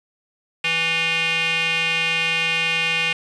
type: tone with band-pass filter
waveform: square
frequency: 164.6 Hz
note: E3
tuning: 2 cents flat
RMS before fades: -21 dBFS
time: 0.64-3.13 s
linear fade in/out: 5 ms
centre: 2600 Hz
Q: 5.7
effects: resampled to 22050 Hz + 7-bit